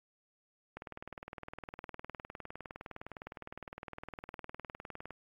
click train, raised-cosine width 0.5 ms, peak -28 dBFS, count 86, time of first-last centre 0.77-5.107 s, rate 19.6 Hz, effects AAC 32 kbps

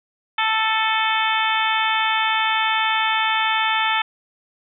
harmonic tone with a mistuned harmonic, 441.1 Hz, A4, 4 cents sharp, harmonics 2 / 3 / 4 / 5 / 6 / 7 / 8, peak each -22 / -24 / -25 / -26 / -27 / -27 / -28 dBFS, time 0.38-4.02 s, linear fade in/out 5 ms, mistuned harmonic 6, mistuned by -40 cents, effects none

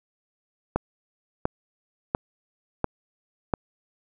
click train, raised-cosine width 1 ms, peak -8 dBFS, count 5, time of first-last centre 0.76-3.538 s, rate 1.44 Hz, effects none

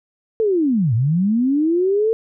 sine linear two-way sweep, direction down then up, 456.1 to 106.3 to 456.1 Hz, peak -14 dBFS, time 0.4-2.13 s, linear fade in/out 0 ms, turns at 0.94 s, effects none

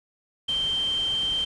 sine tone in noise, 3136 Hz, G7, in tune, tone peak -23 dBFS, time 0.48-1.45 s, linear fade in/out 10 ms, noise pink, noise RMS -40 dBFS, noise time 0.48-1.45 s, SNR +14 dB, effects resampled to 22050 Hz

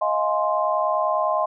sine chord, F minor seventh, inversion third, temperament just, 628.6 / 698.5 / 838.1 / 1047.7 Hz, Eb5 / F5 / Ab5 / C6, +18 / 0 / +16 / +2 cents, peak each -23 / -26 / -28 / -23 dBFS, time 0.01-1.46 s, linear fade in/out 10 ms, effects none

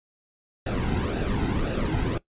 brown noise with flanger, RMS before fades -26 dBFS, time 0.66-2.18 s, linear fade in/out 5 ms, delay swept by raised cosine 0.92 to 1.78 ms, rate 1.9 Hz, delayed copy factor -0.65, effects noise-tail reverb RT60 0.1 s tail -18 dB re dry + resampled to 8000 Hz

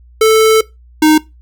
square tone pair in turn, 440 / 309.3 Hz, A4 / D#4, 0 / -10 cents, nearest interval tritone, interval 610 cents, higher first, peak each -6 dBFS, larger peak neither, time 0.21-0.61 / 1.02-1.18 s, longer first, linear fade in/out 5 ms, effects noise-tail reverb RT60 0.2 s tail -20 dB re dry + added 60 Hz sine -39 dBFS peak until 1.41 s

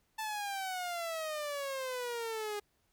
sawtooth exponential sweep, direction down, 884 to 409.5 Hz, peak -32 dBFS, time 0.18-2.6 s, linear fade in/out 10 ms, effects pink hiss -75 dBFS RMS until 2.92 s

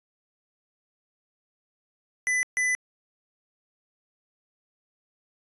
square tone bursts at uneven times, 2000 Hz, B6, 21 cents sharp, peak -23 dBFS, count 2, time 2.27-2.43 / 2.57-2.75 s, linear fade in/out 0 ms, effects resampled to 24000 Hz

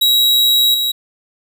45% pulse tone with level steps, 3856 Hz, B7, 42 cents flat, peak -10 / -15 dBFS, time 0.01-0.92 s, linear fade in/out 10 ms, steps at 0.74 s, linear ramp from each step 5 ms, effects none

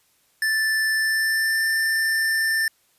square tone with pitch glide, 1760 to 1784.6 Hz, A6 to A6, 0 to +24 cents, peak -20 dBFS, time 0.42-2.68 s, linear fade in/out 2 ms, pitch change +24 cents, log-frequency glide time 0.93-1.68 s, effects white hiss -63 dBFS RMS until 2.98 s + resampled to 32000 Hz

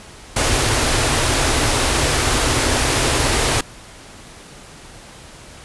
pink band-stop noise, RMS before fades -17 dBFS, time 0.36-3.61 s, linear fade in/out 5 ms, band 150 to 230 Hz, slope 96 dB/octave, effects pink hiss -40 dBFS RMS until 5.64 s + resampled to 24000 Hz

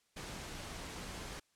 pink noise, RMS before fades -45 dBFS, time 0.16-1.4 s, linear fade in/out 10 ms, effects white hiss -75 dBFS RMS until 1.55 s + low-pass 9000 Hz 12 dB/octave

